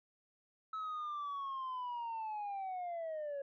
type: linear sweep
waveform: sine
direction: down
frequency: 1300 to 550 Hz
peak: -36 dBFS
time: 0.73-3.42 s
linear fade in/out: 5 ms
effects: tanh soft clip ceiling -37 dBFS